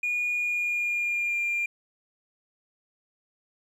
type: tone with pitch glide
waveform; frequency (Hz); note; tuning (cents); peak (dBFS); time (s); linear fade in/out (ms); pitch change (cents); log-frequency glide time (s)
triangle; 2441 to 2400; D#7 to D7; -34 to +37; -22; 0.03-1.66; 5; -29; 0.33-1.35
effects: tanh soft clip ceiling -21 dBFS